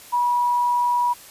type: tone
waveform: sine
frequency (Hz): 970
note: B5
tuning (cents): -31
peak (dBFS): -17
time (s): 0.12-1.14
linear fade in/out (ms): 20
effects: white hiss -44 dBFS RMS until 1.3 s + resampled to 32000 Hz